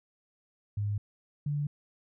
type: tone pair in turn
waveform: sine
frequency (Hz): 103 / 145.93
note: G#2 / D3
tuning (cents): -14 / -11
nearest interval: tritone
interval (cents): 603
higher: second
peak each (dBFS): -28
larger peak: neither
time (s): 0.77-0.98 / 1.46-1.67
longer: neither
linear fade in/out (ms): 5
effects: none